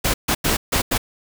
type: noise bursts at uneven times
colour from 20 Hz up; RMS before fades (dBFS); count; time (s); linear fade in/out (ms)
pink; -19; 5; 0.04-0.14 / 0.28-0.35 / 0.44-0.57 / 0.72-0.82 / 0.91-0.98; 10
effects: none